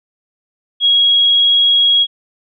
sine tone, 3307 Hz, G#7, 8 cents flat, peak -8 dBFS, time 0.8-2.07 s, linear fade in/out 50 ms, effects none

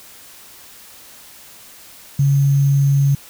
sine tone with sample-and-hold, 139.4 Hz, C#3, 10 cents sharp, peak -11 dBFS, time 2.19-3.15 s, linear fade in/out 5 ms, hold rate 6300 Hz, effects white hiss -42 dBFS RMS until 3.29 s

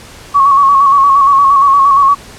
sine tone with vibrato, 1111 Hz, C#6, 4 cents sharp, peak -4 dBFS, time 0.34-2.15 s, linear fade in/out 20 ms, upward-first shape square, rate 8.6 Hz, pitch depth 39 cents each way, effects pink hiss -34 dBFS RMS until 2.38 s + low-pass 10000 Hz 12 dB/octave

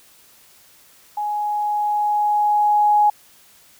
sine tone with level ramp, 835 Hz, G#5, 9 cents sharp, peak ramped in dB -21 to -11 dBFS, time 1.17-3.1 s, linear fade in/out 5 ms, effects white hiss -51 dBFS RMS until 3.79 s

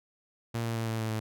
sawtooth tone with pitch steps, 116 / 114.73 / 113.48 / 112.24 / 111.02 / 109.81 Hz, A#2 / A#2 / A#2 / A2 / A2 / A2, -8 / -27 / -46 / +35 / +16 / -3 cents, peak -26 dBFS, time 0.54-1.2 s, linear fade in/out 10 ms, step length 110 ms, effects none

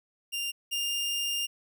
sawtooth tone pair in turn, 2794 / 2806 Hz, F7 / F7, 0 / +8 cents, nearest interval unison, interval 8 cents, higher second, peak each -27 / -25 dBFS, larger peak second, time 0.32-0.52 / 0.71-1.47 s, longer second, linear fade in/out 20 ms, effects none

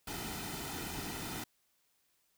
pink noise with comb filter, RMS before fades -41 dBFS, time 0.07-1.44 s, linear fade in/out 5 ms, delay 1.8 ms, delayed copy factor -0.6, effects white hiss -75 dBFS RMS until 2.37 s

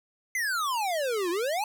square exponential two-way sweep, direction down then up, 2101 to 333 to 885 Hz, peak -27 dBFS, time 0.35-1.64 s, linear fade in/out 2 ms, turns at 1.3 s, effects none

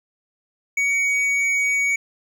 sine tone with hard clipping, 2249 Hz, C#7, 24 cents sharp, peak -19 dBFS, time 0.77-1.96 s, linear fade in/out 5 ms, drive 6 dB, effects none

